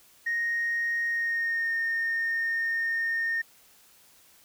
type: tone with pitch glide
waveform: sine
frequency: 1864.7 to 1832.7 Hz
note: A#6 to A#6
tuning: 0 to -30 cents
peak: -24 dBFS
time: 0.26-3.42 s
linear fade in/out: 10 ms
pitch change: -30 cents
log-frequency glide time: 1.08-1.75 s
effects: tanh soft clip ceiling -22 dBFS + white hiss -58 dBFS RMS until 4.44 s